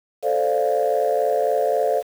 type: chord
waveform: sine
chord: D minor seventh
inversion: second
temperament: equal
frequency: 440 / 523.3 / 587.3 / 698.5 Hz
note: A4 / C5 / D5 / F5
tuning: 0 / 0 / 0 / 0 cents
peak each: -22 dBFS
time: 0.22-2.03 s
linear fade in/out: 50 ms
effects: tanh soft clip ceiling -10 dBFS + 7-bit